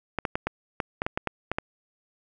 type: clicks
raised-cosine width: 0.5 ms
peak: -11 dBFS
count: 11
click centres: 0.187 / 0.252 / 0.355 / 0.47 / 0.802 / 1.019 / 1.065 / 1.175 / 1.273 / 1.516 / 1.585 s
effects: none